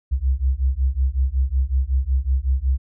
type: beating tone pair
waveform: sine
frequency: 63.3 / 68.7 Hz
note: B1 / C#2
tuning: +43 / -15 cents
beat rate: 5.4 Hz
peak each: -20 dBFS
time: 0.11-2.78 s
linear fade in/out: 20 ms
effects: none